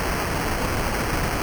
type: noise with sample-and-hold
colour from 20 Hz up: pink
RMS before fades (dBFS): -24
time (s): 0-1.42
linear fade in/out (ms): 0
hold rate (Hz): 3675
effects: none